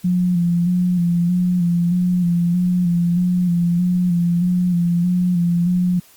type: tone with vibrato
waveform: sine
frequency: 175.9 Hz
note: F3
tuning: 13 cents sharp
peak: -14 dBFS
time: 0.04-6 s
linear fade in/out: 10 ms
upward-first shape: square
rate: 1.6 Hz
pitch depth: 34 cents each way
effects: white hiss -49 dBFS RMS until 6.16 s + Opus 48 kbps